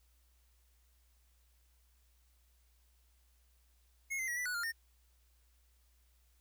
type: tone with pitch steps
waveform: square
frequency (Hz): 2167 / 2071 / 1919 / 1975 / 1473 / 1402 / 1828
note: C#7 / C7 / A#6 / B6 / F#6 / F6 / A#6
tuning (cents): -40 / -18 / +50 / 0 / -8 / +6 / -34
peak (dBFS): -36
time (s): 4.1-4.723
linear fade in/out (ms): 20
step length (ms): 89
effects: added 60 Hz sine -67 dBFS peak until 6.4 s + white hiss -75 dBFS RMS until 6.4 s